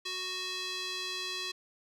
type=tone with band-pass filter; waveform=square; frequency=370 Hz; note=F#4; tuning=in tune; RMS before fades=-37 dBFS; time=0.05-1.52 s; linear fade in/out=10 ms; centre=4000 Hz; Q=2.1; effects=none